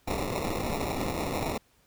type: noise with sample-and-hold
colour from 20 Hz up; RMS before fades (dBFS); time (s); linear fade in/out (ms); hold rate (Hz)
blue; -31; 0.07-1.58; 10; 1575
effects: pink hiss -65 dBFS RMS until 1.86 s